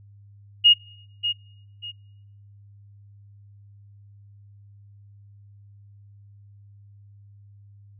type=tone with echo; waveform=sine; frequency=2862 Hz; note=F7; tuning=42 cents sharp; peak=-10 dBFS; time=0.64-0.74 s; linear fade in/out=20 ms; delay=590 ms; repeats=2; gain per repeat=-11 dB; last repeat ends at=1.92 s; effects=noise-tail reverb RT60 0.8 s tail -24 dB re dry + added 101 Hz sine -47 dBFS peak until 7.99 s